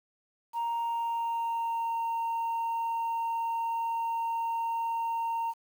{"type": "tone with pitch glide", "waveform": "sine", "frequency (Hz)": [932.3, 919.5], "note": ["A#5", "A#5"], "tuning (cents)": [0, -24], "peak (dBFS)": -26, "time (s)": [0.53, 5.54], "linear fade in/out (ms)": 50, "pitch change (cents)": -24, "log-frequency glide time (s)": [0.64, 1.94], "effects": ["tanh soft clip ceiling -27 dBFS", "9-bit"]}